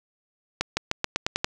accelerating click train, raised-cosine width 0.2 ms, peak -6 dBFS, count 8, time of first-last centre 0.61-1.445 s, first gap 160 ms, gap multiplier 0.9, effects none

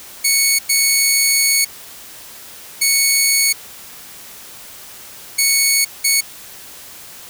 10% pulse tone bursts at uneven times, 2217 Hz, C#7, in tune, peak -3 dBFS, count 5, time 0.24-0.59 / 0.69-1.65 / 2.81-3.53 / 5.38-5.85 / 6.04-6.21 s, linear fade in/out 10 ms, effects white hiss -37 dBFS RMS until 7.29 s

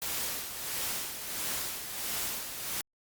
white noise with tremolo, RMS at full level -33 dBFS, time 0.02-2.81 s, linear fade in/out 0 ms, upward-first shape sine, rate 1.5 Hz, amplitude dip 55%, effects Opus 48 kbps

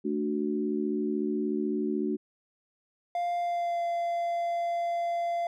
sine chord, D major, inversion second, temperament equal, 220 / 293.7 / 370 Hz, A3 / D4 / F#4, 0 / 0 / 0 cents, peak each -31 dBFS, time 0.04-2.17 s, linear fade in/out 20 ms
triangle tone with pitch glide, 698.5 to 687.3 Hz, F5 to F5, 0 to -28 cents, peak -25 dBFS, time 3.15-5.47 s, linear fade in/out 2 ms, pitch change -28 cents, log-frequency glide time 3.38-3.82 s
effects none

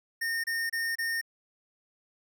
square tone bursts, 1831 Hz, A#6, 32 cents flat, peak -29 dBFS, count 4, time 0.21-1.214 s, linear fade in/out 10 ms, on 230 ms, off 28 ms, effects none

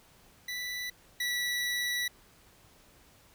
25% pulse tone pair in turn, 1975.5 / 1952.8 Hz, B6 / B6, 0 / -20 cents, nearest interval unison, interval 20 cents, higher first, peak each -31 / -26 dBFS, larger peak second, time 0.48-0.9 / 1.2-2.08 s, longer second, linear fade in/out 5 ms, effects pink hiss -60 dBFS RMS until 3.34 s

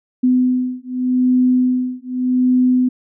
sine beating tone pair, 252.1 / 252.94 Hz, B3 / B3, +36 / +42 cents, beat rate 0.84 Hz, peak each -16 dBFS, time 0.23-2.89 s, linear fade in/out 10 ms, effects none

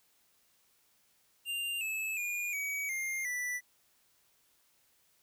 square tone with pitch steps, 2791 / 2604 / 2430 / 2267 / 2115 / 1973.5 Hz, F7 / E7 / D#7 / C#7 / C7 / B6, -2 / -22 / -42 / +38 / +18 / -2 cents, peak -34 dBFS, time 1.45-3.61 s, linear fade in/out 50 ms, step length 360 ms, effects white hiss -70 dBFS RMS until 5.22 s

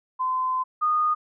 sine tone pair in turn, 1027 / 1230.5 Hz, C6 / D#6, -33 / -20 cents, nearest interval minor third, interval 313 cents, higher second, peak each -22 / -19 dBFS, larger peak second, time 0.19-0.64 / 0.81-1.15 s, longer first, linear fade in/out 20 ms, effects none

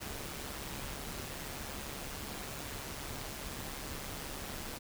pink noise with amplitude modulation, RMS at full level -40 dBFS, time 0-4.79 s, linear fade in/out 20 ms, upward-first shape sine, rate 141 Hz, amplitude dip 50%, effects none

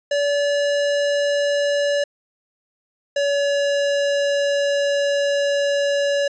square tone pair in turn, 574 / 567.7 Hz, D5 / C#5, -40 / +41 cents, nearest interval unison, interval 19 cents, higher first, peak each -18 dBFS, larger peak neither, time 0.11-2.04 / 3.16-6.28 s, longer second, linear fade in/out 5 ms, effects resampled to 16000 Hz + 10-bit

